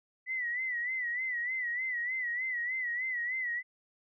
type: tone with vibrato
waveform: sine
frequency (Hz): 1977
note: B6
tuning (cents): +1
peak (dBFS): -31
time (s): 0.26-3.63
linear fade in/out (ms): 50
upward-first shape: sine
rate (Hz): 3.3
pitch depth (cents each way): 87
effects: none